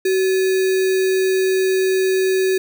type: tone with sample-and-hold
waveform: sine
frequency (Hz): 377.2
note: F#4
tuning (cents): +33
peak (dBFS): -14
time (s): 0.05-2.58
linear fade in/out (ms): 5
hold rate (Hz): 2100
effects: none